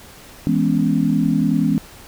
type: chord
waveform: sine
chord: C# minor seventh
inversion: first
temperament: equal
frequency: 164.81 / 207.7 / 246.9 / 277.2 Hz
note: E3 / G#3 / B3 / C#4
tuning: 0 / 0 / 0 / 0 cents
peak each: -20 dBFS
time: 0.47-1.78 s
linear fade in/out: 0 ms
effects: pink hiss -42 dBFS RMS until 2.07 s